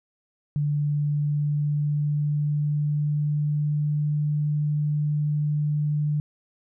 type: tone with pitch glide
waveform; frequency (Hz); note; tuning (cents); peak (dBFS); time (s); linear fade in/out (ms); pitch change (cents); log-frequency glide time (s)
sine; 146.83 to 148.97; D3 to D3; 0 to +25; -21; 0.56-6.2; 0; +25; 0.84-4.19
effects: none